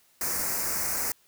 white band-stop noise, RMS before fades -29 dBFS, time 0.21-1.12 s, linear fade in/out 2 ms, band 2300 to 4900 Hz, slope 48 dB/octave, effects white hiss -63 dBFS RMS until 1.27 s

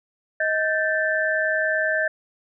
sine tone cluster, 629 / 1559 / 1762 Hz, D#5 / G6 / A6, +19 / -10 / +2 cents, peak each -24 dBFS, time 0.4-2.08 s, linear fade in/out 5 ms, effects none

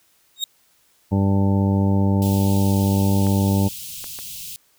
35% pulse tone with exponential growth, 3727 Hz, A#7, 1 cent flat, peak -15 dBFS, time 0.36-0.44 s, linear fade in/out 2 ms, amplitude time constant 17 ms
harmonic tone, 98.3 Hz, G2, 5 cents sharp, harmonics 1 / 2 / 3 / 4 / 5 / 6 / 8 / 9, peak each -18 / -19 / -26 / -31 / -33 / -32 / -37 / -32 dBFS, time 1.11-3.69 s, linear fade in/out 20 ms
white band-stop noise, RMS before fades -34 dBFS, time 2.22-4.56 s, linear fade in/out 0 ms, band 190 to 2600 Hz, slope 48 dB/octave
clicks, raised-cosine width 0.5 ms, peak -23 dBFS, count 3, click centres 3.268 / 4.042 / 4.189 s
effects white hiss -60 dBFS RMS until 4.78 s

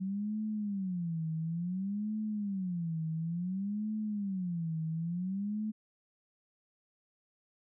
sine tone with vibrato, 185.6 Hz, F#3, 6 cents sharp, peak -32 dBFS, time 0-5.72 s, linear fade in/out 20 ms, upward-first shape sine, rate 0.57 Hz, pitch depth 260 cents each way, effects none

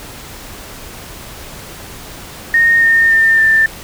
sine tone with pitch steps, 1848 / 1825.7 / 1803.7 / 1782 Hz, A#6 / A#6 / A6 / A6, -16 / -37 / +42 / +22 cents, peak -7 dBFS, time 2.54-3.66 s, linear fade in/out 2 ms, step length 280 ms, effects pink hiss -32 dBFS RMS until 3.83 s

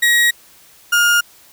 35% pulse tone pair in turn, 1900 / 1418.1 Hz, A#6 / F6, +33 / +26 cents, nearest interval perfect fourth, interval 507 cents, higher first, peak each -9 dBFS, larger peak neither, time 0.02-0.31 / 0.92-1.21 s, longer neither, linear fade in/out 10 ms, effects white hiss -47 dBFS RMS until 1.52 s

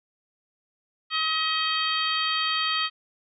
harmonic tone with a mistuned harmonic, 635 Hz, D#5, 35 cents sharp, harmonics 2 / 3 / 4 / 5 / 6 / 7, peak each -28 / -32 / -32 / -28 / -34 / -32 dBFS, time 1.1-2.9 s, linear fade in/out 50 ms, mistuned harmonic 6, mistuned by -15 cents, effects none

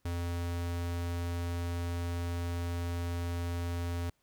square tone, 86.3 Hz, F2, 20 cents flat, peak -33 dBFS, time 0.05-4.1 s, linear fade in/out 5 ms, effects pink hiss -75 dBFS RMS until 4.22 s

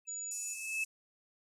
sine tone with exponential growth, 2607 Hz, E7, 20 cents flat, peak -30 dBFS, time 0.05-0.84 s, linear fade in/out 5 ms, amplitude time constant 170 ms
sine tone, 6900 Hz, A8, 35 cents flat, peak -38 dBFS, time 0.07-0.55 s, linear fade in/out 20 ms
pink band-pass noise, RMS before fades -46 dBFS, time 0.31-0.85 s, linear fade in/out 5 ms, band 5900 to 11000 Hz, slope 48 dB/octave
effects none

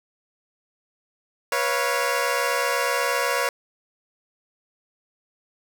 15% pulse tone cluster, 485.9 / 554 / 689 Hz, B4 / C#5 / F5, -28 / -1 / -24 cents, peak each -19 / -18 / -23 dBFS, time 1.52-3.49 s, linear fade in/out 2 ms, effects none

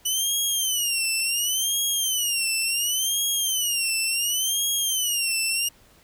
15% pulse tone with vibrato, 2960 Hz, F#7, in tune, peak -15 dBFS, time 0.05-5.69 s, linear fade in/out 10 ms, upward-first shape sine, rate 0.7 Hz, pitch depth 180 cents each way, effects pink hiss -56 dBFS RMS until 6.03 s

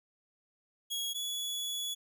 sawtooth tone pair in turn, 3322 / 3396 Hz, G#7 / G#7, 0 / +38 cents, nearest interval unison, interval 38 cents, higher second, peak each -30 / -31 dBFS, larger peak first, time 0.9-1.14 / 1.14-1.95 s, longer second, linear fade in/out 20 ms, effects none

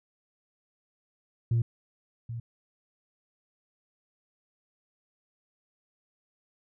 sine tone with echo, 116.54 Hz, A#2, in tune, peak -20 dBFS, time 1.51-1.62 s, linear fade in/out 5 ms, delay 780 ms, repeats 1, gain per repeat -13 dB, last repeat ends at 2.4 s, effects tanh soft clip ceiling -20 dBFS

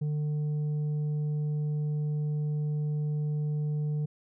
sine tone with tanh clipping, 150 Hz, D3, 37 cents sharp, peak -28 dBFS, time 0.01-4.06 s, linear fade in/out 10 ms, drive 4 dB, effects none

